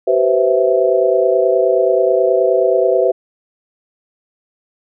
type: chord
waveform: sine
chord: C major seventh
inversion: second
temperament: equal with one note detuned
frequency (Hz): 382.4 / 493.9 / 523.3 / 659.3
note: G4 / B4 / C5 / E5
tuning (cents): -43 / 0 / 0 / 0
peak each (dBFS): -16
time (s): 0.07-3.12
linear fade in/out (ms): 10
effects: none